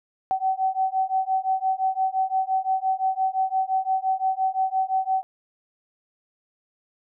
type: beating tone pair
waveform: sine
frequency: 758 / 763.8 Hz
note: F#5 / G5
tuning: +42 / -45 cents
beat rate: 5.8 Hz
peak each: -24 dBFS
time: 0.31-5.23 s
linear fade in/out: 0 ms
effects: none